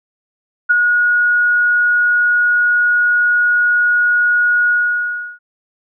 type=tone with ADSR envelope; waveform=sine; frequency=1449 Hz; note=F#6; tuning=37 cents flat; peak=-6 dBFS; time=0.69-5.39 s; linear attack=18 ms; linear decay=18 ms; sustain=-4 dB; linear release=690 ms; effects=none